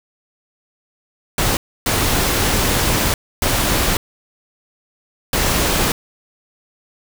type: noise bursts at uneven times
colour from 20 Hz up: pink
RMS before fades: -17 dBFS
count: 4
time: 1.38-1.57 / 1.86-3.14 / 3.42-3.97 / 5.33-5.92 s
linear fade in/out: 2 ms
effects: none